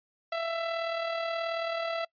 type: tone with amplitude modulation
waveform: sawtooth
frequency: 666 Hz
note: E5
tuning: 18 cents sharp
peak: -24 dBFS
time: 0.32-2.05 s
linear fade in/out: 5 ms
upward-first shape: sine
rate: 38.6 Hz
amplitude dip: 40%
effects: noise-tail reverb RT60 0.1 s tail -24 dB re dry + resampled to 11025 Hz